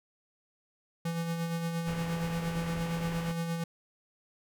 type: tone with tremolo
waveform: square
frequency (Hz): 167.3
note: E3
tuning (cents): +26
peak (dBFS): -30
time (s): 1.05-3.64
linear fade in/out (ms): 5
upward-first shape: sine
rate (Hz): 8.6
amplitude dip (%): 40
type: low-pass noise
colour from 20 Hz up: pink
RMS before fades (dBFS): -42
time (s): 1.87-3.32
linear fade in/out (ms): 5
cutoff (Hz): 3100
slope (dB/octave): 48
effects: none

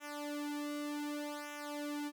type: tone with flanger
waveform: sawtooth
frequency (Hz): 293.7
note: D4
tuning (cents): 0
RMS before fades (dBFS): -41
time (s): 0-2.12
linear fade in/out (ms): 50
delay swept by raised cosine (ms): 0.22 to 2.22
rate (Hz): 0.66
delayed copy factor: -1
effects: none

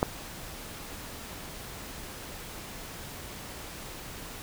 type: click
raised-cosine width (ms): 1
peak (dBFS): -8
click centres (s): 0.029
effects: pink hiss -42 dBFS RMS until 4.42 s

